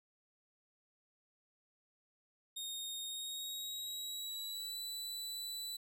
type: tone with pitch glide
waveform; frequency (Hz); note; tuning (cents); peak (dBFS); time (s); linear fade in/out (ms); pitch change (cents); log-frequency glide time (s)
sawtooth; 3705 to 3971; A#7 to B7; -11 to +9; -38; 2.56-5.77; 10; +120; 3.03-4.78
effects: none